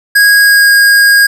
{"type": "tone with pitch glide", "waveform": "square", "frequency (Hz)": [1646, 1631.8], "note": ["G#6", "G#6"], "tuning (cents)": [-16, -31], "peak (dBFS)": -4, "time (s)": [0.15, 1.27], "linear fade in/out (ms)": 10, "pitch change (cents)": -15, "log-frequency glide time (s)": [0.38, 0.71], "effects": []}